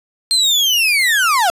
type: linear sweep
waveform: 35% pulse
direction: down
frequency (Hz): 4217 to 659.3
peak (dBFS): -10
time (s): 0.31-1.5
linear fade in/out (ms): 0
effects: resampled to 32000 Hz